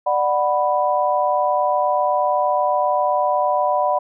sine chord, B minor, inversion first, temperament just, 592.7 / 740.8 / 987.8 Hz, D5 / F#5 / B5, +16 / +2 / 0 cents, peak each -20 dBFS, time 0.06-3.99 s, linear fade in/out 10 ms, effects none

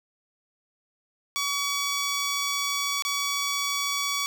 10% pulse tone with dropouts, 1134 Hz, C#6, 39 cents sharp, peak -17 dBFS, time 1.36-4.26 s, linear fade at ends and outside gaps 0 ms, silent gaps 3.023-3.05 s, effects none

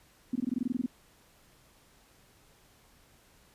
sine tone bursts, 249.7 Hz, B3, 19 cents sharp, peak -26 dBFS, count 12, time 0.33-0.862 s, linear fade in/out 5 ms, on 26 ms, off 20 ms, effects pink hiss -62 dBFS RMS until 3.54 s + resampled to 32000 Hz

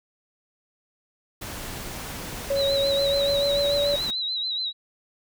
pink noise, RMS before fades -35 dBFS, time 1.41-4.11 s, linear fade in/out 10 ms
sine tone with pitch glide, 554.4 to 573.3 Hz, C#5 to D5, 0 to -42 cents, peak -21 dBFS, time 2.5-3.96 s, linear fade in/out 5 ms, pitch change +58 cents, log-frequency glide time 2.85-3.81 s
sine tone with vibrato, 3936 Hz, B7, 7 cents flat, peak -25 dBFS, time 2.55-4.73 s, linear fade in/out 50 ms, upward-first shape sine, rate 6.9 Hz, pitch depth 67 cents each way
effects none

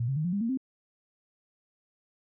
sine tone with pitch steps, 118.4 / 135.22 / 154.44 / 176.38 / 201.4 / 230.1 / 262.7 Hz, A#2 / C#3 / D#3 / F3 / G3 / A#3 / C4, +27 / -43 / -13 / +17 / +47 / -22 / +7 cents, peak -26 dBFS, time 0-0.574 s, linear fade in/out 5 ms, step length 82 ms, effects none

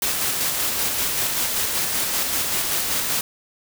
white noise with tremolo, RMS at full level -22 dBFS, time 0.02-3.21 s, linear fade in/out 2 ms, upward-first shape square, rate 5.2 Hz, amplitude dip 25%, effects none

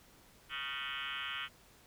sine tone with frequency modulation, 2217 Hz, C#7, in tune, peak -37 dBFS, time 0.49-1.49 s, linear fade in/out 50 ms, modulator 138 Hz, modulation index 7.3, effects pink hiss -62 dBFS RMS until 1.86 s

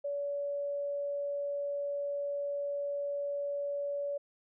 sine tone, 570 Hz, C#5, 48 cents sharp, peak -32 dBFS, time 0.04-4.18 s, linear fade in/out 10 ms, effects none

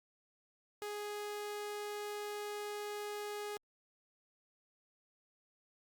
sawtooth tone, 415.3 Hz, G#4, in tune, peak -36 dBFS, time 0.82-3.57 s, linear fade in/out 0 ms, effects Opus 48 kbps

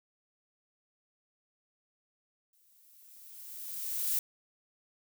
violet noise with exponential growth, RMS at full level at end -29 dBFS, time 2.53-4.19 s, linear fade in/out 2 ms, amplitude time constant 360 ms, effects none

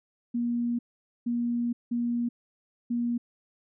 sine tone bursts at uneven times, 238.2 Hz, A#3, 38 cents sharp, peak -25 dBFS, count 4, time 0.34-0.79 / 1.26-1.73 / 1.91-2.29 / 2.9-3.18 s, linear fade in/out 10 ms, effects none

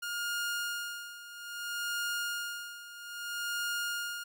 sawtooth tone with tremolo, 1418 Hz, F6, 26 cents sharp, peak -28 dBFS, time 0.02-4.24 s, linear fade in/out 10 ms, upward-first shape sine, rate 0.61 Hz, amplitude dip 80%, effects none

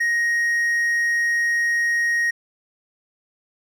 triangle tone, 1875 Hz, A#6, 10 cents sharp, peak -16 dBFS, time 0-2.31 s, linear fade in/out 10 ms, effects none

